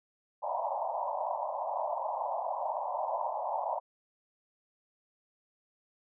white band-pass noise, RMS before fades -34 dBFS, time 0.42-3.8 s, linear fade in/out 20 ms, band 570 to 1000 Hz, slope 96 dB/octave, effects none

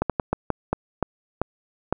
slowing click train, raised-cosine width 1 ms, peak -7 dBFS, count 9, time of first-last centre 0.02-1.926 s, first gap 77 ms, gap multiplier 1.31, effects none

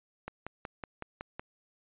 click train, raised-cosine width 0.5 ms, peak -23 dBFS, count 7, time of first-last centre 0.28-1.395 s, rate 5.38 Hz, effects resampled to 8000 Hz

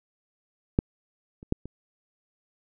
clicks, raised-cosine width 3 ms, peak -7 / -30 / -10 / -25 dBFS, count 4, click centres 0.789 / 1.429 / 1.524 / 1.656 s, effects none

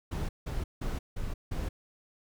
brown noise bursts, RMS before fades -33 dBFS, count 5, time 0.11-1.69 s, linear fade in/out 10 ms, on 180 ms, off 170 ms, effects none

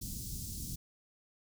pink band-stop noise, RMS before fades -41 dBFS, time 0.01-0.76 s, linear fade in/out 10 ms, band 240 to 5100 Hz, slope 24 dB/octave, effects none

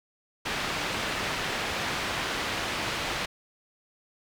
white low-pass noise, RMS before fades -31 dBFS, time 0.45-3.26 s, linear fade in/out 10 ms, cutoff 2900 Hz, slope 12 dB/octave, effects none

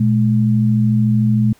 sine tone pair together, 119.4 / 212.9 Hz, A#2 / G#3, +42 / +43 cents, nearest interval minor seventh, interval 1001 cents, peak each -14 dBFS, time 0-1.53 s, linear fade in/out 5 ms, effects pink hiss -52 dBFS RMS until 1.59 s

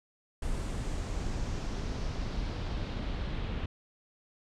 brown noise with low-pass filter sweep, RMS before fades -34 dBFS, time 0.42-3.66 s, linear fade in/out 5 ms, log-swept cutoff 9100 to 3200 Hz, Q 1.9, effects none

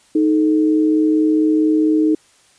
sine tone pair together, 311.1 / 435.5 Hz, D#4 / A4, 0 / -18 cents, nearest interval tritone, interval 582 cents, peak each -12 / -21 dBFS, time 0.15-2.15 s, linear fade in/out 5 ms, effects white hiss -53 dBFS RMS until 2.58 s + resampled to 22050 Hz

